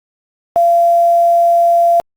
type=tone with quantisation; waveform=sine; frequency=685 Hz; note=F5; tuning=34 cents flat; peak=-7 dBFS; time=0.56-2 s; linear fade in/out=0 ms; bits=6; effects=Opus 48 kbps